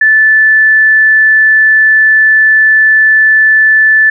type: tone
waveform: sine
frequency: 1750 Hz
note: A6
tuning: 10 cents flat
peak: -3 dBFS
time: 0.01-4.1 s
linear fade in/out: 5 ms
effects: none